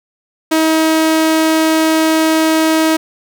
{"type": "tone", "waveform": "sawtooth", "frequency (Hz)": 318.5, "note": "D#4", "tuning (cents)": 41, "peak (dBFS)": -6, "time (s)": [0.51, 2.97], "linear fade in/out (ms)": 10, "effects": []}